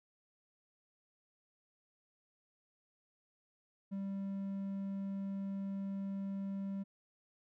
triangle tone, 196 Hz, G3, in tune, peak -35 dBFS, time 3.91-6.84 s, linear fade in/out 20 ms, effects none

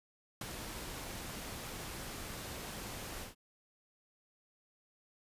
pink noise with ADSR envelope, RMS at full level -39 dBFS, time 0.41-3.35 s, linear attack 4 ms, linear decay 23 ms, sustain -5 dB, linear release 130 ms, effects resampled to 32000 Hz

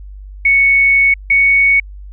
sine tone pair in turn, 2217 / 2225 Hz, C#7 / C#7, 0 / +6 cents, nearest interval unison, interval 6 cents, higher second, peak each -7 dBFS, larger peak neither, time 0.45-1.14 / 1.3-1.8 s, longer first, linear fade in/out 5 ms, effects added 49 Hz sine -29 dBFS peak until 2.12 s

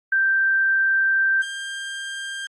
sine / 30% pulse tone pair in turn, 1568 / 1592.6 Hz, G6 / G6, 0 / +27 cents, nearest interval unison, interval 27 cents, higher second, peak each -16 / -26 dBFS, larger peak first, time 0.12-1.42 / 1.42-2.47 s, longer first, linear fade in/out 5 ms, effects AAC 32 kbps

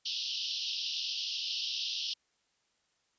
pink band-pass noise, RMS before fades -36 dBFS, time 0.05-2.14 s, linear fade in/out 10 ms, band 2800 to 5600 Hz, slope 96 dB/octave, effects white hiss -75 dBFS RMS until 3.18 s + resampled to 16000 Hz

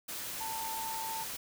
sine tone in noise, 894 Hz, A5, 27 cents sharp, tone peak -37 dBFS, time 0.4-1.24 s, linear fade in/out 10 ms, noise white, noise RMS -40 dBFS, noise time 0.08-1.37 s, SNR 0 dB, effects none

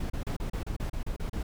brown noise bursts, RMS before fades -32 dBFS, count 11, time 0-1.43 s, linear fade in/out 5 ms, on 100 ms, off 33 ms, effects none

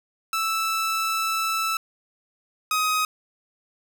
sawtooth tone pair in turn, 1318.5 / 1258.2 Hz, E6 / D#6, 0 / +19 cents, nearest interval minor second, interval 81 cents, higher first, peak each -19 / -17 dBFS, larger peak second, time 0.33-1.77 / 2.71-3.05 s, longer first, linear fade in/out 2 ms, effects none

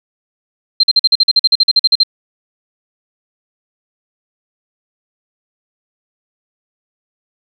sine tone bursts, 4153 Hz, C8, 14 cents flat, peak -5 dBFS, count 16, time 0.8-2.034 s, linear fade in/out 5 ms, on 34 ms, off 46 ms, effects none

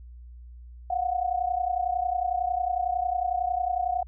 sine tone pair together, 709 / 740 Hz, F5 / F#5, +26 / 0 cents, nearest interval minor second, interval 74 cents, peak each -27 / -27 dBFS, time 0.9-4.03 s, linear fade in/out 5 ms, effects added 60 Hz sine -42 dBFS peak until 4.07 s

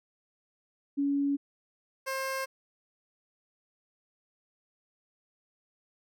sine / 15% pulse tone pair in turn, 281.8 / 532 Hz, C#4 / C5, +29 / +29 cents, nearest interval major seventh, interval 1100 cents, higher second, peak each -25 dBFS, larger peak neither, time 0.97-1.37 / 2.06-2.46 s, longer neither, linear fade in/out 20 ms, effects none

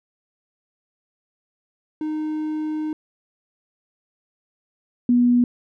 triangle / sine tone pair in turn, 308.5 / 243.5 Hz, D#4 / B3, -15 / -24 cents, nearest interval major third, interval 409 cents, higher first, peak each -21 / -13 dBFS, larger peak second, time 2.01-2.93 / 5.09-5.44 s, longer first, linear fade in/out 2 ms, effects none

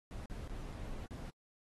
brown noise with dropouts, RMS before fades -44 dBFS, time 0.11-1.3 s, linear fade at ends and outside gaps 0 ms, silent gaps 0.257-0.299 / 0.476-0.497 / 0.72-0.726 / 1.06-1.108 s, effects AAC 32 kbps

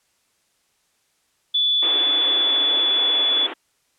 sine tone with pitch glide, 3457 to 3433 Hz, A7 to A7, -31 to -43 cents, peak -16 dBFS, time 1.54-3.47 s, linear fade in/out 10 ms, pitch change -12 cents, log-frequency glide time 1.67-3.14 s
pink band-pass noise, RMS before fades -32 dBFS, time 1.82-3.54 s, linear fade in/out 10 ms, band 270 to 3500 Hz, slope 96 dB/octave
effects white hiss -66 dBFS RMS until 3.98 s + low-pass 10000 Hz 12 dB/octave

